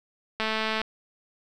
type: click train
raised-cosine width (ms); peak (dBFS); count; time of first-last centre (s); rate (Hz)
0.3; -12; 92; 0.4-0.816; 219
effects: none